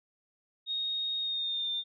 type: tone with pitch glide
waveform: sine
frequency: 3729 to 3598 Hz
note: A#7 to A7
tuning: 0 to +38 cents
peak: -30 dBFS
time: 0.66-1.84 s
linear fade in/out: 50 ms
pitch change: -62 cents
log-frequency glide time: 1.2-1.71 s
effects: none